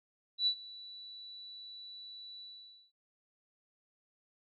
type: tone with ADSR envelope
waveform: sine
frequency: 3951 Hz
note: B7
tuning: in tune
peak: -25 dBFS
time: 0.38-2.92 s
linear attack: 87 ms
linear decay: 77 ms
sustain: -21 dB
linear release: 510 ms
effects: none